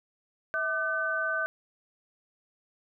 sine tone cluster, 646 / 1196 / 1521 Hz, E5 / D6 / F#6, -35 / +31 / +47 cents, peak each -34 / -35 / -28 dBFS, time 0.54-1.46 s, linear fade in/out 0 ms, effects none

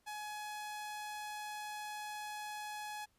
sawtooth tone, 843 Hz, G#5, 26 cents sharp, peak -38 dBFS, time 0.06-3.06 s, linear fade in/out 20 ms, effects pink hiss -75 dBFS RMS until 3.18 s + resampled to 32000 Hz

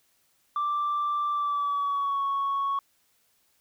sine tone with pitch glide, 1174.7 to 1108.8 Hz, D6 to C#6, 0 to 0 cents, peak -23 dBFS, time 0.56-2.79 s, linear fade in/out 2 ms, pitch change -100 cents, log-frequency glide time 1.31-2.23 s, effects tanh soft clip ceiling -22 dBFS + white hiss -68 dBFS RMS until 3.6 s

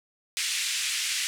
pink band-pass noise, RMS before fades -29 dBFS, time 0.37-1.27 s, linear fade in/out 0 ms, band 2100 to 9600 Hz, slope 24 dB/octave, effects none

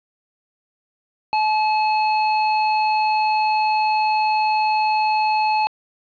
square tone, 860 Hz, A5, 40 cents flat, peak -17 dBFS, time 1.33-5.67 s, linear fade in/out 0 ms, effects resampled to 11025 Hz + 8-bit

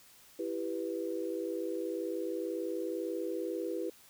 sine chord, E minor, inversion none, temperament equal with one note detuned, 331.9 / 392 / 493.9 Hz, E4 / G4 / B4, +12 / 0 / 0 cents, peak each -37 / -38 / -38 dBFS, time 0.39-3.9 s, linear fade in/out 5 ms, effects white hiss -59 dBFS RMS until 4.09 s

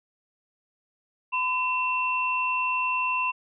sine tone pair together, 1011.4 / 2700 Hz, B5 / E7, +41 / +41 cents, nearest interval octave + perfect fourth, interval 1700 cents, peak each -26 dBFS, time 1.32-3.32 s, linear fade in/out 20 ms, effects none

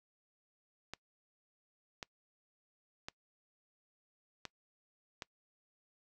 clicks, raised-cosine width 0.2 ms, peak -24 dBFS, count 5, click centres 0.936 / 2.028 / 3.085 / 4.453 / 5.222 s, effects noise-tail reverb RT60 0.1 s tail -24 dB re dry

